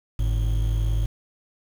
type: tone pair together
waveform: triangle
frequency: 51.31 / 109 Hz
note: G#1 / A2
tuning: -20 / -16 cents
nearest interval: octave + minor second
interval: 1304 cents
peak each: -19 / -24 dBFS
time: 0.19-1.06 s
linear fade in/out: 5 ms
effects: 7-bit